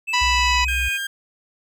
triangle tone with pitch glide, 2629 to 2481 Hz, E7 to D#7, -5 to -6 cents, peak -21 dBFS, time 0.07-0.98 s, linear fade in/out 20 ms, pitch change -101 cents, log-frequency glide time 0.3-0.81 s
harmonic tone, 987.8 Hz, B5, in tune, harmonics 1 / 2 / 3 / 4 / 5 / 6 / 7, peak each -20 / -24 / -26 / -28 / -28 / -35 / -32 dBFS, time 0.13-0.65 s, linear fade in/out 10 ms
sine tone with vibrato, 62.8 Hz, B1, 30 cents sharp, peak -23 dBFS, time 0.21-0.89 s, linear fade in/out 10 ms, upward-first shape sine, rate 18 Hz, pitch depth 84 cents each way
30% pulse tone, 1602 Hz, G6, 37 cents sharp, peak -22 dBFS, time 0.68-1.07 s, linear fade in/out 5 ms
effects none

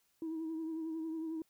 sine tone with vibrato, 321.8 Hz, E4, 42 cents flat, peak -35 dBFS, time 0.22-1.42 s, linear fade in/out 2 ms, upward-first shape triangle, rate 11 Hz, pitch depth 45 cents each way, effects tanh soft clip ceiling -34 dBFS + white hiss -75 dBFS RMS until 1.49 s

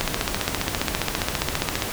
click train, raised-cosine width 0.2 ms, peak -4 dBFS, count 28, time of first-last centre 0.01-1.822 s, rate 14.9 Hz, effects pink hiss -29 dBFS RMS until 1.92 s

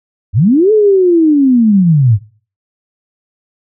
sine linear two-way sweep, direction up then down, 78.7 to 439.3 to 96.7 Hz, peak -5 dBFS, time 0.33-2.19 s, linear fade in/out 50 ms, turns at 0.72 s, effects noise-tail reverb RT60 0.4 s tail -20 dB re dry

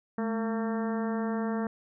harmonic tone with a mistuned harmonic, 226.7 Hz, A#3, 48 cents flat, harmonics 1 / 2 / 3 / 4 / 5 / 6 / 7 / 8, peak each -29 / -35 / -39 / -41 / -43 / -45 / -46 / -47 dBFS, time 0.18-1.67 s, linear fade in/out 2 ms, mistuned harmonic 1, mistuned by -71 cents, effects none

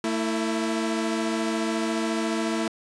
sawtooth tone pair together, 224.8 / 330.1 Hz, A3 / E4, +37 / +2 cents, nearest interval perfect fifth, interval 665 cents, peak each -23 dBFS, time 0.04-2.68 s, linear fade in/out 2 ms, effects resampled to 22050 Hz

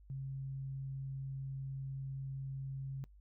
sine tone, 135.1 Hz, C#3, 44 cents flat, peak -39 dBFS, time 0.1-3.04 s, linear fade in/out 0 ms, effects noise-tail reverb RT60 0.1 s tail -22 dB re dry + added 50 Hz sine -57 dBFS peak until 3.2 s

